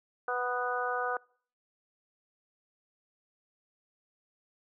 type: harmonic tone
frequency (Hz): 247.2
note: B3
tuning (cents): +2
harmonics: 2 / 3 / 4 / 5 / 6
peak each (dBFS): -35 / -35 / -40 / -35 / -35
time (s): 0.28-1.17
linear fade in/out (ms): 2
effects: noise-tail reverb RT60 0.5 s tail -25 dB re dry